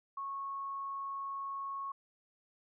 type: tone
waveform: sine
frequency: 1100 Hz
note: C#6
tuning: 14 cents flat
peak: -37 dBFS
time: 0.17-1.92 s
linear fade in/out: 5 ms
effects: none